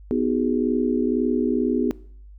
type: chord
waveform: sine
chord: G# minor seventh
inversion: first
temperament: just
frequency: 249.2 / 311.5 / 373.8 / 415.3 Hz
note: B3 / D#4 / F#4 / G#4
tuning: +16 / +2 / +18 / 0 cents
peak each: -22 / -26 / -26 / -26 dBFS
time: 0.11-1.91 s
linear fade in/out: 0 ms
effects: noise-tail reverb RT60 0.6 s tail -22 dB re dry + added 50 Hz sine -41 dBFS peak until 2.38 s